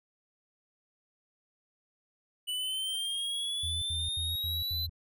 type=exponential sweep; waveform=square; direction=up; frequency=2960 to 4046 Hz; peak=-32 dBFS; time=2.47-4.87 s; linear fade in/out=20 ms
type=tone bursts; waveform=sine; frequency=82.5 Hz; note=E2; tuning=2 cents sharp; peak=-35 dBFS; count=5; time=3.63-4.896 s; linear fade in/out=5 ms; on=190 ms; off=79 ms
effects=none